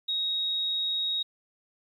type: tone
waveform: sine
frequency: 3775 Hz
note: A#7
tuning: 21 cents sharp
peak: -26 dBFS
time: 0.08-1.23 s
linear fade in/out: 10 ms
effects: 10-bit